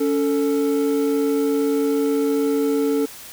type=tone pair together; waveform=triangle; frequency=281 / 443.5 Hz; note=C#4 / A4; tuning=+24 / +14 cents; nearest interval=minor sixth; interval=790 cents; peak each=-18 dBFS; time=0-3.06 s; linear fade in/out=10 ms; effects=white hiss -39 dBFS RMS until 3.32 s